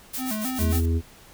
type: noise with tremolo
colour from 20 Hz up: blue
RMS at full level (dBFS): -30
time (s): 0.13-0.86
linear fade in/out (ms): 10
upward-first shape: sine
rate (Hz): 6.8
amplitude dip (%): 80
type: tone with vibrato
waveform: square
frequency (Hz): 235.3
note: A#3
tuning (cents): +16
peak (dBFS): -28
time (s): 0.17-0.81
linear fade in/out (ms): 50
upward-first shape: square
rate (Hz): 3.6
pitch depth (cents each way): 160
type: harmonic tone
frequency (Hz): 82.41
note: E2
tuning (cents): 0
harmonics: 1 / 3 / 4 / 5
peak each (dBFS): -20 / -30 / -35 / -34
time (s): 0.58-1.02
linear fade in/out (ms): 50
effects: pink hiss -50 dBFS RMS until 1.33 s